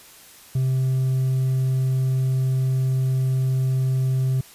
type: tone with hard clipping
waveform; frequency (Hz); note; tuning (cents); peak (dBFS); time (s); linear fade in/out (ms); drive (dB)
sine; 130.81; C3; 0; -19; 0.55-4.41; 5; 2
effects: white hiss -47 dBFS RMS until 4.54 s + resampled to 32000 Hz